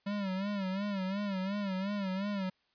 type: tone with vibrato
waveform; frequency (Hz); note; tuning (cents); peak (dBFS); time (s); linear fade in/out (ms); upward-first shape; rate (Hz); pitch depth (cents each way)
square; 196; G3; 0; -33; 0.06-2.5; 10; sine; 2.8; 92
effects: white hiss -74 dBFS RMS until 2.74 s + resampled to 11025 Hz